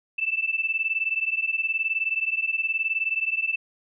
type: beating tone pair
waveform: sine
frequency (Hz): 2637 / 2656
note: E7 / E7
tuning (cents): 0 / +12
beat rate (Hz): 19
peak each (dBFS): -26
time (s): 0.18-3.56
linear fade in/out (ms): 10
effects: none